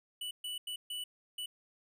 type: tone bursts at uneven times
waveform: square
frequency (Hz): 2964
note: F#7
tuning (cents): +2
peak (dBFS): -38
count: 5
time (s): 0.21-0.31 / 0.44-0.58 / 0.67-0.76 / 0.9-1.04 / 1.38-1.46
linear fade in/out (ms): 5
effects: none